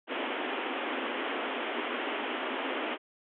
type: band-pass noise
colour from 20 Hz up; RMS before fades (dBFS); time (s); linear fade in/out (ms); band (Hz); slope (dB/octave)
pink; -34; 0.07-2.98; 50; 240 to 3300; 96
effects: none